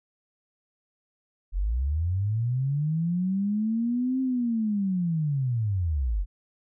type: linear two-way sweep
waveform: sine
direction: up then down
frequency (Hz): 41.2 to 264.2 to 41.2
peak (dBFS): -23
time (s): 1.52-6.26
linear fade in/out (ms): 50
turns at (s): 4.21
effects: none